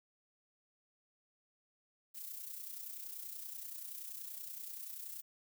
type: noise with amplitude modulation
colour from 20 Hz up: violet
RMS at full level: -44 dBFS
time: 2.14-5.22 s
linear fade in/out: 20 ms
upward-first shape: sine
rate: 30.5 Hz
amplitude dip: 55%
effects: none